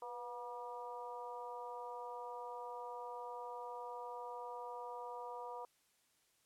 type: harmonic tone with a mistuned harmonic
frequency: 240 Hz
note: B3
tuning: 49 cents flat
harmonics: 2 / 3 / 4 / 5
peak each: -49 / -51 / -47 / -54 dBFS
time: 0.02-5.65 s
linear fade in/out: 2 ms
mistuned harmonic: 2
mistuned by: +43 cents
effects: white hiss -75 dBFS RMS until 6.45 s + low-pass 12000 Hz 12 dB/octave